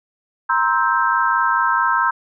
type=chord; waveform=sine; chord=C dominant seventh; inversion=third; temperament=just; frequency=941.9 / 1046.5 / 1308.1 / 1569.8 Hz; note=Bb5 / C6 / E6 / G6; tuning=+18 / 0 / -14 / +2 cents; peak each=-20 dBFS; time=0.49-2.11 s; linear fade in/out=10 ms; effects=none